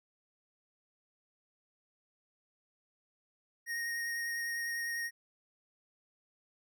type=tone with vibrato; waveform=square; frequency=1864.7 Hz; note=A#6; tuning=in tune; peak=-35 dBFS; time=3.66-5.11 s; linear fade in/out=50 ms; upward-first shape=sine; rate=10 Hz; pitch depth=11 cents each way; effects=none